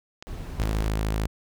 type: clicks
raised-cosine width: 0.2 ms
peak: -20 / -18 dBFS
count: 2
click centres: 0.225 / 0.63 s
type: noise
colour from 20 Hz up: brown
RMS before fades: -35 dBFS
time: 0.27-0.88 s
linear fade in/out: 0 ms
type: tone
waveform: sawtooth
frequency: 53.4 Hz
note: G#1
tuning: 49 cents sharp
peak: -20 dBFS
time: 0.59-1.27 s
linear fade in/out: 5 ms
effects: none